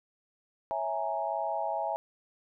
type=chord; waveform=sine; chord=A# half-diminished seventh; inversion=first; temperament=equal; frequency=554.4 / 659.3 / 830.6 / 932.3 Hz; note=C#5 / E5 / G#5 / A#5; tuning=0 / 0 / 0 / 0 cents; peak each=-39 / -33 / -33 / -37 dBFS; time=0.71-1.96 s; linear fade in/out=0 ms; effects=none